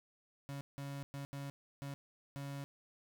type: tone bursts at uneven times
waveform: 35% pulse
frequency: 140 Hz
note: C#3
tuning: 18 cents sharp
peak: -40 dBFS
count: 6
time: 0.49-0.61 / 0.78-1.03 / 1.14-1.25 / 1.33-1.5 / 1.82-1.94 / 2.36-2.64 s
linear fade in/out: 0 ms
effects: none